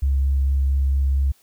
sine tone with vibrato, 68.3 Hz, C#2, 25 cents flat, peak -15 dBFS, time 0.02-1.32 s, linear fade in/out 10 ms, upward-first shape sine, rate 4.4 Hz, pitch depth 10 cents each way, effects tanh soft clip ceiling -12 dBFS + white hiss -58 dBFS RMS until 1.42 s

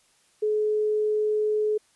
sine tone, 426 Hz, G#4, 44 cents sharp, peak -21 dBFS, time 0.42-1.78 s, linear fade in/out 10 ms, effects white hiss -63 dBFS RMS until 1.95 s + resampled to 24000 Hz

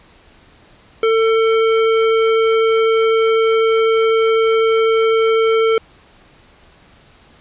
square tone, 448 Hz, A4, 31 cents sharp, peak -12 dBFS, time 1.03-5.78 s, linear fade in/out 2 ms, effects pink hiss -48 dBFS RMS until 7.4 s + resampled to 8000 Hz

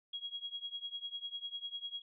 sine tone with tremolo, 3300 Hz, G#7, 12 cents flat, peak -36 dBFS, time 0.13-2.02 s, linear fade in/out 5 ms, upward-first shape triangle, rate 10 Hz, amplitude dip 95%, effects none

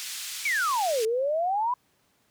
white band-pass noise, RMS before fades -36 dBFS, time 0-1.05 s, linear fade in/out 0 ms, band 2300 to 8000 Hz, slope 12 dB/octave
sine exponential two-way sweep, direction down then up, 2372 to 430.4 to 1013 Hz, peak -23 dBFS, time 0.45-1.74 s, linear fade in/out 5 ms, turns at 1.04 s
effects pink hiss -67 dBFS RMS until 2.3 s + high-pass 100 Hz 12 dB/octave

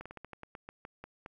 slowing click train, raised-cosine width 0.5 ms, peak -29 dBFS, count 12, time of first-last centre 0.01-1.261 s, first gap 46 ms, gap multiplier 1.17, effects 11-bit

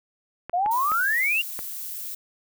clicks, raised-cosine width 0.5 ms, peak -19 dBFS, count 4, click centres 0.496 / 0.661 / 0.918 / 1.591 s
sine exponential sweep, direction up, 677 to 2864 Hz, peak -20 dBFS, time 0.53-1.42 s, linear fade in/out 10 ms
violet noise, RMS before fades -34 dBFS, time 0.71-2.15 s, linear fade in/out 5 ms
effects none

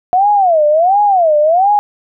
sine tone with vibrato, 703 Hz, F5, 11 cents sharp, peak -7 dBFS, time 0.13-1.79 s, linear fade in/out 0 ms, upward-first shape sine, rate 1.4 Hz, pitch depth 290 cents each way, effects none

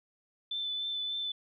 sine tone with vibrato, 3520 Hz, A7, in tune, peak -32 dBFS, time 0.51-1.32 s, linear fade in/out 5 ms, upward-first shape triangle, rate 3.4 Hz, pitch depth 18 cents each way, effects none

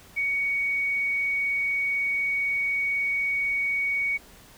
sine tone, 2239 Hz, C#7, 17 cents sharp, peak -23 dBFS, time 0.16-4.18 s, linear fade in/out 20 ms, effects pink hiss -51 dBFS RMS until 4.57 s

